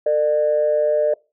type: tone pair together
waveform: sine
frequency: 451.8 / 600 Hz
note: A4 / D5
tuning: +46 / +37 cents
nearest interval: perfect fourth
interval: 491 cents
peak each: -20 / -15 dBFS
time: 0.06-1.14 s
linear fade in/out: 5 ms
effects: noise-tail reverb RT60 0.3 s tail -24 dB re dry + tanh soft clip ceiling -9 dBFS